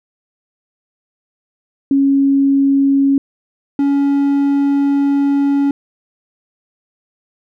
sine / triangle tone pair in turn, 275.7 / 280.7 Hz, C#4 / C#4, -9 / +22 cents, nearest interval unison, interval 31 cents, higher second, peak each -9 dBFS, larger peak neither, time 1.91-3.18 / 3.79-5.71 s, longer second, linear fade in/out 2 ms, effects none

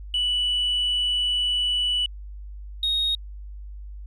sine tone pair in turn, 2960 / 3740 Hz, F#7 / A#7, 0 / +5 cents, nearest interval major third, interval 405 cents, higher second, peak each -19 dBFS, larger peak neither, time 0.14-2.06 / 2.83-3.15 s, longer first, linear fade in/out 2 ms, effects tanh soft clip ceiling -18 dBFS + added 50 Hz sine -35 dBFS peak until 4.06 s

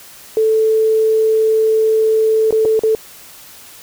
sine tone with dropouts, 439.8 Hz, A4, 1 cent flat, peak -10 dBFS, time 0.37-2.95 s, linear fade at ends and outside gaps 1 ms, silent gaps 2.508-2.525 / 2.651-2.655 / 2.793-2.835 s, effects white hiss -39 dBFS RMS until 3.82 s

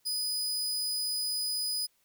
sawtooth tone, 4978 Hz, D#8, in tune, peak -27 dBFS, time 0.05-1.87 s, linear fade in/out 20 ms, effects white hiss -71 dBFS RMS until 2.04 s

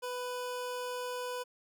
25% pulse tone, 496.5 Hz, B4, 9 cents sharp, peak -32 dBFS, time 0.02-1.44 s, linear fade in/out 20 ms, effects none

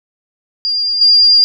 sine tone with level steps, 4803 Hz, D8, 38 cents sharp, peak -13 / -5 dBFS, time 0.65-1.44 s, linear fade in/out 0 ms, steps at 1.01 s, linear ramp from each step 5 ms, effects none

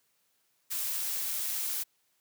blue noise, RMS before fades -33 dBFS, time 0.7-1.84 s, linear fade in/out 20 ms, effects white hiss -73 dBFS RMS until 2.2 s + high-pass 100 Hz 12 dB/octave

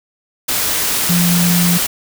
sine tone in noise, 174.61 Hz, F3, in tune, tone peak -12 dBFS, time 1.09-1.78 s, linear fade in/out 10 ms, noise white, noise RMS -17 dBFS, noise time 0.48-1.87 s, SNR +2 dB, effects none

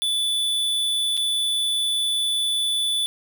square tone with dropouts, 3475 Hz, A7, 22 cents flat, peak -21 dBFS, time 0.02-3.06 s, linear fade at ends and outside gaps 0 ms, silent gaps 1.169-1.175 s, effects none

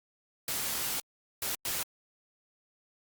white noise bursts at uneven times, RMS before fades -33 dBFS, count 3, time 0.48-1 / 1.42-1.55 / 1.65-1.83 s, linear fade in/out 2 ms, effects Opus 48 kbps

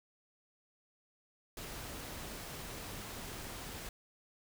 pink noise, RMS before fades -45 dBFS, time 1.57-3.89 s, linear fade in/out 2 ms, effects none

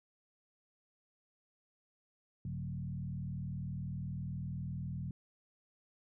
sine tone with frequency modulation, 133.9 Hz, C3, 40 cents sharp, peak -37 dBFS, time 2.45-5.11 s, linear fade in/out 2 ms, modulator 39.9 Hz, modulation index 1.3, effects none

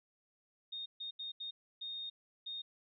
sine tone bursts at uneven times, 3692 Hz, A#7, 17 cents flat, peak -40 dBFS, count 6, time 0.72-0.86 / 1-1.11 / 1.19-1.32 / 1.4-1.51 / 1.81-2.1 / 2.46-2.62 s, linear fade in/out 10 ms, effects none

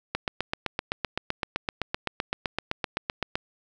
click train, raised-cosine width 0.3 ms, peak -10 dBFS, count 26, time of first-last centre 0.15-3.355 s, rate 7.8 Hz, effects none

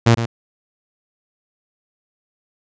sawtooth tone with echo, 116.1 Hz, A#2, 7 cents flat, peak -5 dBFS, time 0.06-0.15 s, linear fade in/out 10 ms, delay 110 ms, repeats 1, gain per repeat -10 dB, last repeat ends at 0.26 s, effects resampled to 16000 Hz

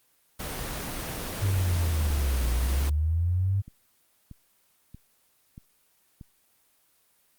pink noise, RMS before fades -34 dBFS, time 0.39-2.9 s, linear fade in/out 10 ms
sine linear two-way sweep, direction down then up, 100.4 to 58.27 to 100.4 Hz, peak -22 dBFS, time 1.41-3.62 s, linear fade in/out 20 ms, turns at 2.51 s
click train, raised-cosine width 5 ms, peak -31 dBFS, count 5, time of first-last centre 3.68-6.212 s, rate 1.58 Hz
effects white hiss -66 dBFS RMS until 7.38 s + Opus 24 kbps

